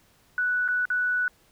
sine tone with dropouts, 1480 Hz, F#6, in tune, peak -22 dBFS, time 0.38-1.28 s, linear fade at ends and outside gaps 1 ms, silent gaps 0.679-0.686 / 0.854-0.902 s, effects pink hiss -61 dBFS RMS until 1.51 s

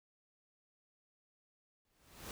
pink noise with exponential growth, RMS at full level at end -44 dBFS, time 1.85-2.31 s, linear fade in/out 1 ms, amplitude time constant 100 ms, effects none

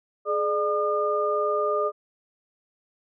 sine tone cluster, 421.7 / 599 / 1212 Hz, G#4 / D5 / D#6, +26 / +34 / -46 cents, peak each -26 dBFS, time 0.25-1.92 s, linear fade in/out 50 ms, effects none

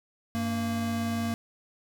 square tone pair together, 96.2 / 230 Hz, G2 / A#3, -32 / -23 cents, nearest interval octave + minor third, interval 1509 cents, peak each -35 / -29 dBFS, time 0.35-1.34 s, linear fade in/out 0 ms, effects 11-bit

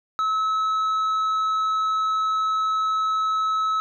triangle tone with tanh clipping, 1294 Hz, E6, 32 cents flat, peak -21 dBFS, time 0.19-3.8 s, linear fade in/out 0 ms, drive 9 dB, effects none

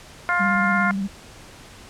harmonic tone, 352.4 Hz, F4, 16 cents sharp, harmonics 2 / 3 / 4 / 5 / 6, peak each -26 / -25 / -21 / -29 / -27 dBFS, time 0.29-0.91 s, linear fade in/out 0 ms
sine tone with vibrato, 196 Hz, G3, in tune, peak -22 dBFS, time 0.39-1.08 s, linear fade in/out 20 ms, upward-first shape triangle, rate 17 Hz, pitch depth 51 cents each way
effects pink hiss -44 dBFS RMS until 1.89 s + low-pass 9000 Hz 12 dB/octave

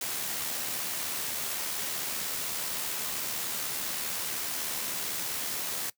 white noise with amplitude modulation, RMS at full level -32 dBFS, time 0.01-5.9 s, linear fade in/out 5 ms, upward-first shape sine, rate 75.8 Hz, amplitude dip 30%, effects noise-tail reverb RT60 0.1 s tail -20 dB re dry + high-pass 100 Hz 12 dB/octave

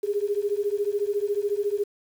sine beating tone pair, 402.4 / 416.4 Hz, G4 / G#4, +45 / +5 cents, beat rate 14 Hz, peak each -26 dBFS, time 0.03-1.84 s, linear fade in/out 10 ms, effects 8-bit

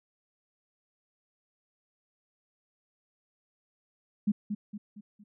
sine tone with echo, 207.7 Hz, G#3, in tune, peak -22 dBFS, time 4.27-4.32 s, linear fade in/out 10 ms, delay 230 ms, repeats 4, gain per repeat -7 dB, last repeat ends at 5.24 s, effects none

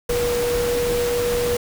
sine tone in noise, 481.7 Hz, B4, 43 cents flat, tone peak -19 dBFS, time 0.09-1.57 s, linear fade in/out 5 ms, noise pink, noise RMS -27 dBFS, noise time 0.09-1.57 s, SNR +5 dB, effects none

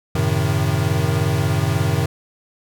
square tone cluster, 93.4 / 110.2 / 133.7 / 156 Hz, F#2 / A2 / C3 / D#3, +17 / +3 / +38 / +5 cents, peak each -23 dBFS, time 0.15-2.06 s, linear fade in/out 5 ms, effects none

